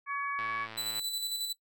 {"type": "harmonic tone", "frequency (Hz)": 564, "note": "C#5", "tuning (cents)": 30, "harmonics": [2, 3, 4], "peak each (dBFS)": [-33, -37, -39], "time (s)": [0.06, 0.68], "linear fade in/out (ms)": 50}
{"type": "click train", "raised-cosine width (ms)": 0.3, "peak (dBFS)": -27, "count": 68, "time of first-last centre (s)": [0.39, 0.994], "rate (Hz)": 111}
{"type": "tone with tremolo", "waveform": "sawtooth", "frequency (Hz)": 3981, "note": "B7", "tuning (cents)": 13, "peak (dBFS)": -29, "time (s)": [0.77, 1.53], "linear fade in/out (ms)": 10, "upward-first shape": "square", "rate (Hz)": 11, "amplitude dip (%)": 40}
{"effects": ["noise-tail reverb RT60 0.1 s tail -18 dB re dry"]}